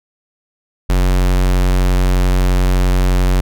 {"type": "tone", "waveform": "square", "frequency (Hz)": 45.79, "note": "F#1", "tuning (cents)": -17, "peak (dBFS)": -11, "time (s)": [0.89, 3.41], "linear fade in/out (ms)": 10, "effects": []}